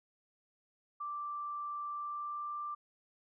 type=tone with pitch glide; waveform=sine; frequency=1174 to 1181.5 Hz; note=D6 to D6; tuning=-1 to +10 cents; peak=-37 dBFS; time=1-2.75 s; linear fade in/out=10 ms; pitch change=+11 cents; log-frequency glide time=1.89-2.51 s; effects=none